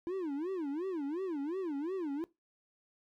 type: tone with vibrato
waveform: triangle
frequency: 327 Hz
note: E4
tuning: 14 cents flat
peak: -31 dBFS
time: 0.07-2.24 s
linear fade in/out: 0 ms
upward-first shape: sine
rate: 2.8 Hz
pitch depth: 290 cents each way
effects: noise-tail reverb RT60 0.2 s tail -19 dB re dry + MP3 96 kbps